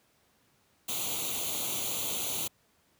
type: noise with comb filter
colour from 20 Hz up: white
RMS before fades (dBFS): -33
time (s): 0.88-2.48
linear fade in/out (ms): 10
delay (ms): 0.29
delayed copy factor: +0.85
effects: pink hiss -68 dBFS RMS until 2.99 s + high-pass 80 Hz 12 dB/octave